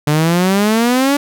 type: exponential sweep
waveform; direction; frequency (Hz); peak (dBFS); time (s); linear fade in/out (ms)
sawtooth; up; 146.1 to 289.5; -7; 0.07-1.17; 5
effects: none